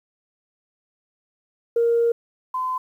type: tone pair in turn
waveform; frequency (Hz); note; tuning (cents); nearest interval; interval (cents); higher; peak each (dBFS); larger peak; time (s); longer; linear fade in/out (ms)
sine; 467.2 / 1023.1; A#4 / C6; +4 / -39; octave + major second; 1357; second; -15 / -22; first; 1.76-2.12 / 2.54-2.78; first; 5
effects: tanh soft clip ceiling -11 dBFS + 9-bit